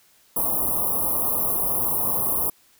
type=band-stop noise; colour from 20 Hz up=white; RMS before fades=-23 dBFS; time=0.36-2.5 s; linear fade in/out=5 ms; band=1200 to 10000 Hz; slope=96 dB/octave; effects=white hiss -58 dBFS RMS until 2.79 s